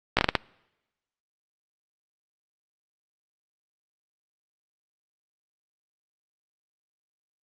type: slowing click train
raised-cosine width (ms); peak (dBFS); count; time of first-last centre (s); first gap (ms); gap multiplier
0.3; -3; 6; 0.17-0.353; 17; 1.39
effects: noise-tail reverb RT60 1.0 s tail -25 dB re dry + Opus 48 kbps